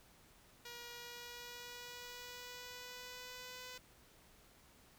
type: tone with pitch glide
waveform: 5% pulse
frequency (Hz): 478.5 to 502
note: A#4 to B4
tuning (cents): +45 to +28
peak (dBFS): -37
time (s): 0.65-3.78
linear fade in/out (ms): 5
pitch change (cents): +83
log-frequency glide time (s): 0.91-3.63
effects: pink hiss -65 dBFS RMS until 4.98 s